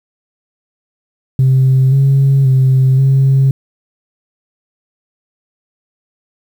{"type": "tone with pitch steps", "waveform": "sine", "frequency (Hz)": [131.6, 136.8, 131.5, 135], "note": ["C3", "C#3", "C3", "C#3"], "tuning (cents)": [10, -23, 9, -45], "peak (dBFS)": -5, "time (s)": [1.39, 3.51], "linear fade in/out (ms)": 2, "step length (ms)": 530, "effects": ["tanh soft clip ceiling -4 dBFS", "7-bit"]}